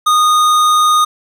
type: tone with tanh clipping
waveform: sine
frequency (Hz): 1233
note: D#6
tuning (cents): -16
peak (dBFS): -10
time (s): 0.06-1.05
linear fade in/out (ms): 10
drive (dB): 18
effects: none